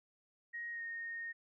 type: tone with pitch glide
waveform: sine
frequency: 1880 to 1849.8 Hz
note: A#6 to A#6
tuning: +14 to -14 cents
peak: -40 dBFS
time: 0.53-1.33 s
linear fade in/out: 20 ms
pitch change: -28 cents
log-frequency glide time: 0.71-0.82 s
effects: none